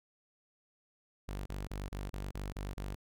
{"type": "tone bursts", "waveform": "sawtooth", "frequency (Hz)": 49, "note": "G1", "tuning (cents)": 0, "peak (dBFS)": -34, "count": 8, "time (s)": [1.28, 2.951], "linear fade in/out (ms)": 10, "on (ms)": 180, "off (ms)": 33, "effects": []}